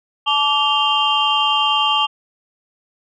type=tone cluster; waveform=sine; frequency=864 / 1161 / 2798 / 3155 Hz; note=A5 / D6 / F7 / G7; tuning=-32 / -20 / +3 / +10 cents; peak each=-19 dBFS; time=0.26-2.07 s; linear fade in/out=20 ms; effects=tanh soft clip ceiling -5 dBFS